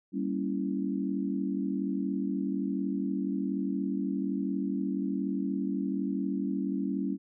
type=chord; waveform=sine; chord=G diminished seventh; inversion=none; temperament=equal; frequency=196 / 233.1 / 277.2 / 329.6 Hz; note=G3 / Bb3 / Db4 / Fb4; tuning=0 / 0 / 0 / 0 cents; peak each=-32 / -37 / -32 / -37 dBFS; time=0.12-7.18 s; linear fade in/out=50 ms; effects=none